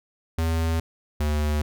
square tone pair in turn, 81.8 / 74.93 Hz, E2 / D2, -13 / +35 cents, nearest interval major second, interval 152 cents, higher first, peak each -22 dBFS, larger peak neither, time 0.38-0.8 / 1.2-1.62 s, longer neither, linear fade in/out 5 ms, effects none

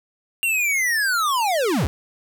square linear sweep, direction down, 2794 to 48.59 Hz, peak -19 dBFS, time 0.43-1.87 s, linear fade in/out 0 ms, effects none

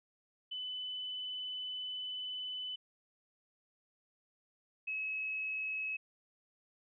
sine tone pair in turn, 3007 / 2571 Hz, F#7 / E7, +27 / -44 cents, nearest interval minor third, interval 271 cents, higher first, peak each -38 / -35 dBFS, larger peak second, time 0.51-2.76 / 4.87-5.97 s, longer first, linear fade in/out 10 ms, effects none

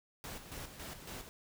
pink noise with tremolo, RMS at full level -45 dBFS, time 0.24-1.29 s, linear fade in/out 0 ms, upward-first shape square, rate 3.6 Hz, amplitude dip 55%, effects none

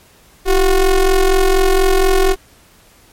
square ring-modulated tone, 180.9 Hz, F#3, 39 cents flat, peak -7 dBFS, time 0.45-2.36 s, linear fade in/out 50 ms, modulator 203 Hz, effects pink hiss -48 dBFS RMS until 3.12 s + MP3 64 kbps

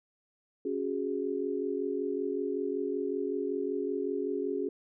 sine chord, C# suspended fourth, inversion none, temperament equal, 277.2 / 370 / 415.3 Hz, C#4 / F#4 / G#4, 0 / 0 / 0 cents, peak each -35 / -34 / -33 dBFS, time 0.65-4.69 s, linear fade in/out 5 ms, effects none

